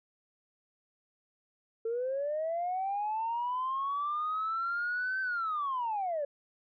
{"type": "linear two-way sweep", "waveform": "sine", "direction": "up then down", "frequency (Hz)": [445.5, 1550, 554], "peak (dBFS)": -29, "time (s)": [1.85, 6.25], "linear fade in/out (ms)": 5, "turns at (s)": 5.21, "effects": ["tanh soft clip ceiling -26 dBFS"]}